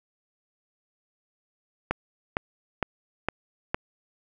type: click train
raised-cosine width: 0.5 ms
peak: -9 dBFS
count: 5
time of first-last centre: 1.91-3.745 s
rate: 2.18 Hz
effects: none